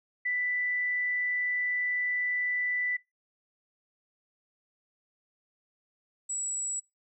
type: tone pair in turn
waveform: sine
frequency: 1982 / 7821 Hz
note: B6 / B8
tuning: +6 / -18 cents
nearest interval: 2 octaves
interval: 2376 cents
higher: second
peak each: -27 / -31 dBFS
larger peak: first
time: 0.25-2.97 / 6.29-6.8 s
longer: first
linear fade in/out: 10 ms
effects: noise-tail reverb RT60 0.2 s tail -21 dB re dry